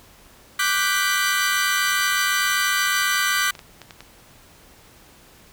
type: chord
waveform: sawtooth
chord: G major seventh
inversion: second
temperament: equal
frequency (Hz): 1174.7 / 1480 / 1568 / 1975.5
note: D6 / F#6 / G6 / B6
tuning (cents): 0 / 0 / 0 / 0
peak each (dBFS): -21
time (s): 0.59-3.51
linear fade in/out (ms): 5
type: clicks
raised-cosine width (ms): 0.2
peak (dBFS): -21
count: 6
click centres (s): 3.479 / 3.552 / 3.592 / 3.817 / 3.908 / 4.006
effects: pink hiss -50 dBFS RMS until 5.52 s